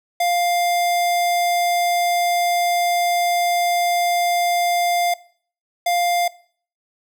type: tone pair in turn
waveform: square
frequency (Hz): 700 / 700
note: F5 / F5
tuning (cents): +4 / +4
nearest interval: unison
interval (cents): 0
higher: neither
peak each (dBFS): -17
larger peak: neither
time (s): 0.2-5.14 / 5.86-6.28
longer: first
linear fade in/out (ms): 5
effects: noise-tail reverb RT60 0.5 s tail -20 dB re dry